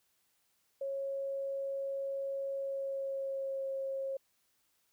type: tone with pitch glide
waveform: sine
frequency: 548 to 540.1 Hz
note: C#5 to C#5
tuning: -20 to -45 cents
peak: -34 dBFS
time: 0.81-4.17 s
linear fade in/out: 5 ms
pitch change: -25 cents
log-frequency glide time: 2.56-3.67 s
effects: white hiss -75 dBFS RMS until 4.92 s